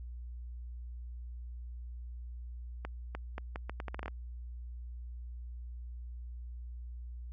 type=accelerating click train; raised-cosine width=0.5 ms; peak=-24 dBFS; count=12; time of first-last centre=2.85-4.081 s; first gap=300 ms; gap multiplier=0.77; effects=added 60 Hz sine -41 dBFS peak until 7.32 s